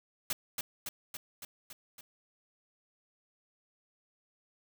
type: noise with echo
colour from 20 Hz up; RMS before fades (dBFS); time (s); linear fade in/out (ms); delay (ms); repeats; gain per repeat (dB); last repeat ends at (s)
white; -33; 0.3-0.33; 2; 280; 6; -3; 2.01
effects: none